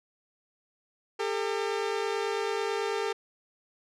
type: tone pair together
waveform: sawtooth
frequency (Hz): 400.9 / 450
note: G4 / A4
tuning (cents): +39 / +39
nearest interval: major second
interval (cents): 200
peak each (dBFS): -27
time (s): 1.19-3.13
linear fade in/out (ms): 10
effects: low-pass 6000 Hz 12 dB/octave